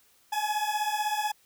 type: beating tone pair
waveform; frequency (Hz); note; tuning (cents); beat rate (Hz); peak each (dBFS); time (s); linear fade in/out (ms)
40% pulse; 838 / 854; G#5 / G#5; +15 / +48; 16; -29; 0.32-1.32; 10
effects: white hiss -63 dBFS RMS until 1.45 s